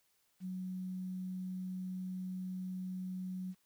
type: tone with quantisation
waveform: sine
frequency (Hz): 185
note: F#3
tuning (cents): 0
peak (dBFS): -38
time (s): 0.4-3.55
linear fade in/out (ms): 50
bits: 11
effects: white hiss -75 dBFS RMS until 3.65 s